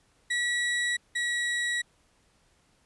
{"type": "tone pair in turn", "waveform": "35% pulse", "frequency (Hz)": [1933, 1923.2], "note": ["B6", "B6"], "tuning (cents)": [-38, -46], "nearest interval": "unison", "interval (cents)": 8, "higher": "first", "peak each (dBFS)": [-24, -25], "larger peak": "first", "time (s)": [[0.3, 0.97], [1.15, 1.82]], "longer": "neither", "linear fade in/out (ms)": 10, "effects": ["pink hiss -66 dBFS RMS until 2.85 s", "resampled to 24000 Hz"]}